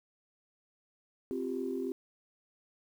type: chord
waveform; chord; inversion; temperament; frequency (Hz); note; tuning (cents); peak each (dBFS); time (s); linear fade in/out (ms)
sine; C suspended fourth; none; equal; 261.6 / 349.2 / 392; C4 / F4 / G4; 0 / 0 / 0; -36 / -38 / -36; 1.31-1.92; 0
effects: tanh soft clip ceiling -23 dBFS + 10-bit